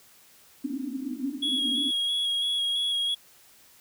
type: band-pass noise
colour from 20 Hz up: pink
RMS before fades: -33 dBFS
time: 0.64-1.91 s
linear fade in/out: 10 ms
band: 250 to 290 Hz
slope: 96 dB/octave
type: tone with vibrato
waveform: triangle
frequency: 3322 Hz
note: G#7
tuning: in tune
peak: -23 dBFS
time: 1.42-3.15 s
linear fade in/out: 10 ms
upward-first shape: square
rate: 3 Hz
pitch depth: 16 cents each way
effects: white hiss -56 dBFS RMS until 3.8 s